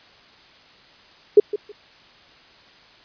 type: tone with echo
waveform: sine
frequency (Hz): 415.3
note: G#4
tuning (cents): 0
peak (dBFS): -5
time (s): 1.37-1.4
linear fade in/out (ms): 5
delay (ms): 160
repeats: 2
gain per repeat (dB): -15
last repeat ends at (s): 1.72
effects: white hiss -50 dBFS RMS until 3.04 s + resampled to 11025 Hz